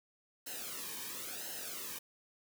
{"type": "noise with flanger", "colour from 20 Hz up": "white", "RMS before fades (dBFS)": -43, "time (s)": [0.46, 1.99], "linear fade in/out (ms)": 10, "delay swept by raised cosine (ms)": [0.85, 1.49], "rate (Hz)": 0.96, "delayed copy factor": -0.75, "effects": []}